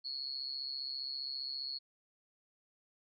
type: tone with amplitude modulation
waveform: sine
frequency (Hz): 4354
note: C#8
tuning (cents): -32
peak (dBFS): -34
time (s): 0.04-1.79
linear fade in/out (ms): 20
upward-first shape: sine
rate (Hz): 135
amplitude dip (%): 85
effects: none